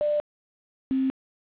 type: tone pair in turn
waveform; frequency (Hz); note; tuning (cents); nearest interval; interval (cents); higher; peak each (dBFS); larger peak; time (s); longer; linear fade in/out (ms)
sine; 594 / 264.6; D5 / C4; +20 / +20; octave + major second; 1400; first; -21; neither; 0.01-0.2 / 0.91-1.1; neither; 0
effects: resampled to 8000 Hz + 8-bit